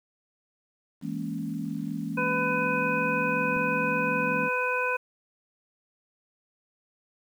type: chord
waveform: sine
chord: A# half-diminished seventh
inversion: second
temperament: equal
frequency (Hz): 164.81 / 207.7 / 233.1 / 277.2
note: E3 / G#3 / A#3 / C#4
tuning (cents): 0 / 0 / 0 / 0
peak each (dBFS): -35 / -35 / -35 / -35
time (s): 1.01-4.5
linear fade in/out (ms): 50
type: harmonic tone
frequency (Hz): 501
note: B4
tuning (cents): +25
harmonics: 1 / 2 / 3 / 5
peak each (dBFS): -30 / -30 / -30 / -30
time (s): 2.17-4.97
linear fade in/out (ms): 10
type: click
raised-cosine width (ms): 5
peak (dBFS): -36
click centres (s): 3.565
effects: 9-bit